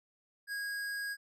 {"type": "tone with hard clipping", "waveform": "sine", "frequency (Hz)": 1642, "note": "G#6", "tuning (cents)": -20, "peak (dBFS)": -37, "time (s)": [0.47, 1.17], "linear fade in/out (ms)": 50, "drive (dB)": 15, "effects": []}